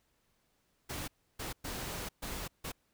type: noise bursts at uneven times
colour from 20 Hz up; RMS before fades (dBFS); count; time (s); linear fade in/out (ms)
pink; -40; 5; 0.89-1.08 / 1.39-1.53 / 1.64-2.09 / 2.22-2.48 / 2.64-2.72; 10
effects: pink hiss -75 dBFS RMS until 2.93 s